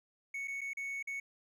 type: tone with dropouts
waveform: triangle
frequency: 2217 Hz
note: C#7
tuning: in tune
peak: -35 dBFS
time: 0.34-1.2 s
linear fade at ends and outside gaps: 5 ms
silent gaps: 0.475-0.48 / 0.609-0.614 / 0.734-0.77 / 1.027-1.072 s
effects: none